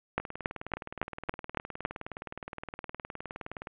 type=two click trains; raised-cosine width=0.5 ms; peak=-12 / -23 dBFS; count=7 / 68; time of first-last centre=0.18-1.851 / 0.2-3.672 s; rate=3.59 / 19.3 Hz; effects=resampled to 8000 Hz + 9-bit